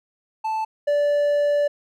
triangle tone pair in turn, 878 / 581.8 Hz, A5 / D5, -4 / -16 cents, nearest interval perfect fifth, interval 712 cents, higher first, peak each -20 / -15 dBFS, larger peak second, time 0.44-0.65 / 0.87-1.68 s, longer second, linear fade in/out 10 ms, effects none

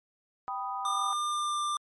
sine chord, G augmented, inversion none, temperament equal, 784 / 987.8 / 1244.5 Hz, G5 / B5 / D#6, 0 / 0 / 0 cents, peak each -36 dBFS, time 0.48-1.13 s, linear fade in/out 0 ms
square tone with pitch glide, 1200 to 1188.3 Hz, D6 to D6, +37 to +20 cents, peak -29 dBFS, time 0.85-1.77 s, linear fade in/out 2 ms, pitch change -17 cents, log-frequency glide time 1.29-1.61 s
effects MP3 48 kbps

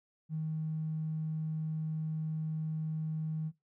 triangle tone with tanh clipping, 157.2 Hz, D#3, 18 cents sharp, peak -32 dBFS, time 0.29-3.52 s, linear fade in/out 50 ms, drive 2 dB, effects noise-tail reverb RT60 0.2 s tail -19 dB re dry

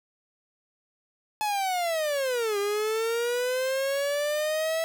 45% pulse linear two-way sweep, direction down then up, 859 to 400.3 to 656 Hz, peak -25 dBFS, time 1.41-4.84 s, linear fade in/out 0 ms, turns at 2.58 s, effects none

